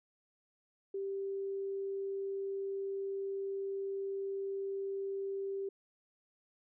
sine tone, 392 Hz, G4, in tune, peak -35 dBFS, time 0.94-5.69 s, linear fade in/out 5 ms, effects none

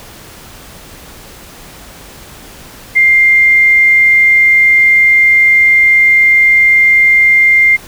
sine tone, 2100 Hz, C7, 6 cents sharp, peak -4 dBFS, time 2.95-7.77 s, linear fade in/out 20 ms, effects pink hiss -34 dBFS RMS until 7.87 s

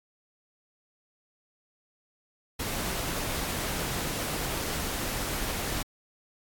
pink noise, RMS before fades -32 dBFS, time 2.59-5.83 s, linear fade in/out 10 ms, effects AAC 64 kbps

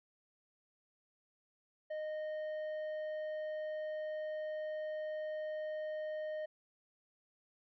sine tone with tanh clipping, 617 Hz, D#5, 15 cents flat, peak -39 dBFS, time 1.9-6.46 s, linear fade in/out 10 ms, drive 7 dB, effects none

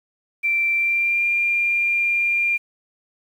sine tone with pitch glide, 2349 to 2394 Hz, D7 to D7, 0 to +33 cents, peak -17 dBFS, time 0.43-2.58 s, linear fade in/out 20 ms, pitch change +33 cents, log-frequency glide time 0.76-1.25 s, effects 8-bit

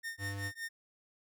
45% pulse tone with tremolo, 1826 Hz, A#6, 36 cents flat, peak -36 dBFS, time 0.03-0.69 s, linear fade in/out 20 ms, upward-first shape triangle, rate 5.3 Hz, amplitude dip 100%
square tone, 99.7 Hz, G2, 30 cents sharp, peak -39 dBFS, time 0.18-0.52 s, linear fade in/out 50 ms
effects none

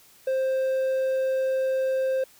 triangle tone, 526 Hz, C5, 9 cents sharp, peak -20 dBFS, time 0.27-2.24 s, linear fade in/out 5 ms, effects white hiss -55 dBFS RMS until 2.39 s

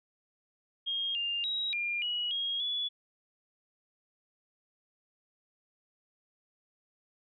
sine tone with pitch steps, 3243 / 2803 / 3833 / 2400 / 2915 / 3271 / 3420 Hz, G#7 / F7 / A#7 / D7 / F#7 / G#7 / A7, -42 / +6 / +47 / +37 / -26 / -27 / -50 cents, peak -30 dBFS, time 0.86-2.89 s, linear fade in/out 20 ms, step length 290 ms, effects none

